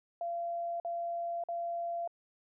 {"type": "tone bursts", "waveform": "sine", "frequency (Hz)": 685, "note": "F5", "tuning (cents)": -34, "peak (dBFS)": -33, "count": 3, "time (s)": [0.21, 2.076], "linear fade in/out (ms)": 2, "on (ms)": 590, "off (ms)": 48, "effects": []}